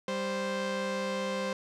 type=tone pair together; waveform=sawtooth; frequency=196.13 / 523.3 Hz; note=G3 / C5; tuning=+1 / 0 cents; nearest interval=octave + perfect fourth; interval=1699 cents; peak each=-31 / -28 dBFS; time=0.08-1.53 s; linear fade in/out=2 ms; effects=low-pass 6000 Hz 12 dB/octave